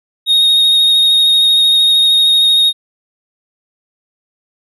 triangle tone with vibrato, 3729 Hz, A#7, in tune, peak -6 dBFS, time 0.26-2.73 s, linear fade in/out 50 ms, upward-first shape triangle, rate 13 Hz, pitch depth 19 cents each way, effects none

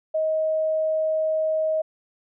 sine tone, 630 Hz, D#5, 21 cents sharp, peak -20 dBFS, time 0.14-1.82 s, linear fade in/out 10 ms, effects none

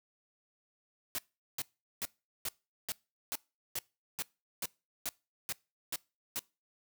white noise bursts, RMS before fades -36 dBFS, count 13, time 1.15-6.392 s, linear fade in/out 0 ms, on 34 ms, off 400 ms, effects noise-tail reverb RT60 0.3 s tail -24 dB re dry

